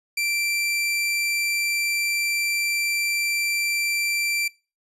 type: tone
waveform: sawtooth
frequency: 2349 Hz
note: D7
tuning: in tune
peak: -19 dBFS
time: 0.17-4.48 s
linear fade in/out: 5 ms
effects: noise-tail reverb RT60 0.3 s tail -21 dB re dry + resampled to 32000 Hz